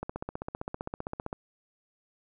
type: click train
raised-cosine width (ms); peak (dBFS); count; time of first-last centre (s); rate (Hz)
1; -20; 21; 0.03-1.329; 15.4
effects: none